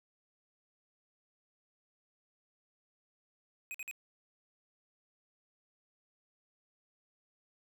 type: tone bursts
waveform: square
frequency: 2513 Hz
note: D#7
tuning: 17 cents sharp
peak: -40 dBFS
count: 3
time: 3.71-3.912 s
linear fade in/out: 0 ms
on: 34 ms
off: 50 ms
effects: 13-bit